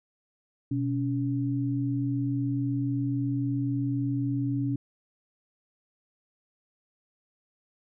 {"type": "tone pair together", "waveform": "sine", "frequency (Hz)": [124.6, 280.9], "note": ["B2", "C#4"], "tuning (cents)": [16, 23], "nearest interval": "octave + major second", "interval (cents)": 1407, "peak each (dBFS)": -28, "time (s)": [0.71, 4.76], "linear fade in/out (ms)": 5, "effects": []}